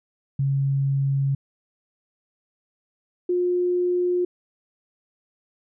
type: tone pair in turn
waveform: sine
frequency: 137.6 / 356.9 Hz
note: C#3 / F4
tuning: -12 / +38 cents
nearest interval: octave + perfect fourth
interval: 1650 cents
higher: second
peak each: -19 dBFS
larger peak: neither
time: 0.39-1.35 / 3.29-4.25 s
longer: neither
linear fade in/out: 5 ms
effects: none